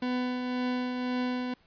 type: tone with tremolo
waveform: 40% pulse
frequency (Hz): 250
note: B3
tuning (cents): +21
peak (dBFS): -26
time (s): 0.02-1.54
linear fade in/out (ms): 5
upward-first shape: triangle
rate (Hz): 1.9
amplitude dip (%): 40
effects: pink hiss -64 dBFS RMS until 1.66 s + resampled to 11025 Hz